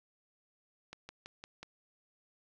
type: slowing click train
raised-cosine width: 0.2 ms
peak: -28 dBFS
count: 5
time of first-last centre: 0.93-1.63 s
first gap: 160 ms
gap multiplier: 1.06
effects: low-pass 6000 Hz 12 dB/octave + 10-bit